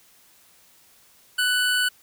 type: tone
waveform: 25% pulse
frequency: 1489 Hz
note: F#6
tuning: 11 cents sharp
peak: -16 dBFS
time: 1.38-1.89 s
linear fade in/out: 10 ms
effects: white hiss -56 dBFS RMS until 2.02 s